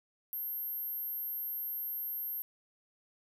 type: tone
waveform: sine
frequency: 12770 Hz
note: G9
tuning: 31 cents sharp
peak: -35 dBFS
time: 0.33-2.42 s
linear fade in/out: 0 ms
effects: none